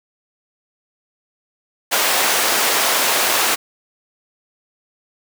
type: high-pass noise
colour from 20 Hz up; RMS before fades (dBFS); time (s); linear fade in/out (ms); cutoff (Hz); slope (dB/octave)
pink; -17; 1.91-3.56; 20; 600; 12
effects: none